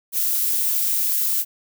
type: noise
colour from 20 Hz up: violet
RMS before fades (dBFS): -21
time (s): 0.12-1.45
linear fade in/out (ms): 50
effects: none